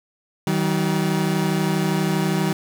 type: tone pair together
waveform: 30% pulse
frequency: 158 / 190.4 Hz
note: D#3 / F#3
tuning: +27 / +50 cents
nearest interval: minor third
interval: 323 cents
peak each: -19 dBFS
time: 0.47-2.53 s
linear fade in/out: 2 ms
effects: none